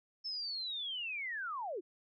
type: linear sweep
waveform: sine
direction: down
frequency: 5310 to 311.1 Hz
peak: -37 dBFS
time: 0.24-1.81 s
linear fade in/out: 20 ms
effects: none